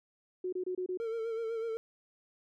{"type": "tone bursts", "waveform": "sine", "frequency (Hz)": 366.4, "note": "F#4", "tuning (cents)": -17, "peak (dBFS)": -32, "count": 5, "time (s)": [0.44, 0.974], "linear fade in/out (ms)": 5, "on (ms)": 86, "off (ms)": 26}
{"type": "tone with vibrato", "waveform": "triangle", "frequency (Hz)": 453.5, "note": "A#4", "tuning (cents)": -48, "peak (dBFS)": -31, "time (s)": [1, 1.77], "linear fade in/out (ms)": 0, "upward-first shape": "sine", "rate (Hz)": 8, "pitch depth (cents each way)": 42}
{"effects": []}